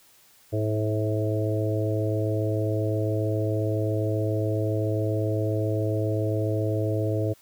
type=harmonic tone with a mistuned harmonic; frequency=107.4 Hz; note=A2; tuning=41 cents flat; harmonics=1 / 3 / 4 / 5 / 6; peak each=-25 / -30 / -31 / -32 / -33 dBFS; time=0.52-7.34 s; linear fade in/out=20 ms; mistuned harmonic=6; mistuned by=+17 cents; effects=white hiss -57 dBFS RMS until 7.41 s